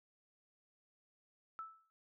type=tone with exponential decay; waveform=sine; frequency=1314 Hz; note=E6; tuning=6 cents flat; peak=-40 dBFS; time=1.59-1.9 s; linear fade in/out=0 ms; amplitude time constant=66 ms; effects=none